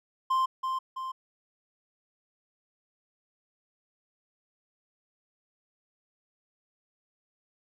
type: tone with echo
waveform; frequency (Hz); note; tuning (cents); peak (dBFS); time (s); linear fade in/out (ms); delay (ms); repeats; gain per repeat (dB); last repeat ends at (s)
triangle; 1046.5; C6; 0; -21; 0.3-0.46; 10; 330; 2; -5; 1.12
effects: none